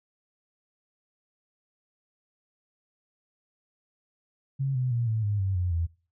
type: tone with pitch steps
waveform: sine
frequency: 136.1 / 126.99 / 118.48 / 110.55 / 103.14 / 96.24 / 89.79 / 83.78 Hz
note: C#3 / B2 / A#2 / A2 / G#2 / G2 / F2 / E2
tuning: -31 / +49 / +29 / +9 / -11 / -31 / +49 / +29 cents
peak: -24 dBFS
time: 4.59-5.87 s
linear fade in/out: 20 ms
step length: 160 ms
effects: noise-tail reverb RT60 0.4 s tail -22 dB re dry